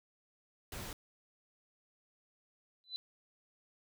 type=noise; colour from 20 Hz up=pink; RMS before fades=-44 dBFS; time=0.72-0.93 s; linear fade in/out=2 ms
type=tone with exponential growth; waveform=sine; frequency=4007 Hz; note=B7; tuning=24 cents sharp; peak=-33 dBFS; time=2.84-2.96 s; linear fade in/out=0 ms; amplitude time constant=26 ms
effects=none